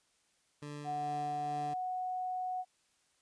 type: tone with tremolo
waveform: 20% pulse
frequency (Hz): 146.83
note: D3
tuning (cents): 0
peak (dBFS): -37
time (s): 0.62-1.74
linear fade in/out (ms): 5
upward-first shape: sine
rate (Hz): 2.3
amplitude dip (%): 25
type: tone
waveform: sine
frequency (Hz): 737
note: F#5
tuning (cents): -7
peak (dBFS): -34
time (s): 0.84-2.65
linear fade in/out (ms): 50
effects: white hiss -73 dBFS RMS until 3.21 s + resampled to 22050 Hz

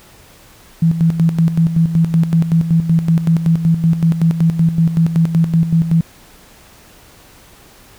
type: tone with tremolo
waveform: sine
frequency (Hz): 164.81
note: E3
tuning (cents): 0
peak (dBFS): -8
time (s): 0.82-6.01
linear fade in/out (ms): 5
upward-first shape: square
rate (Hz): 5.3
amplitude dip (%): 65
effects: pink hiss -44 dBFS RMS until 7.98 s

